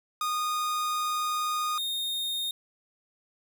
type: tone pair in turn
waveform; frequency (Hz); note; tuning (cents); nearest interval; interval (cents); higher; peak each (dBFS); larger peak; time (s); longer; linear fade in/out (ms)
45% pulse; 1231 / 3689; D#6 / A#7; -19 / -19; octave + perfect fifth; 1900; second; -27 / -29; first; 0.21-1.78 / 1.78-2.51; first; 2
effects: none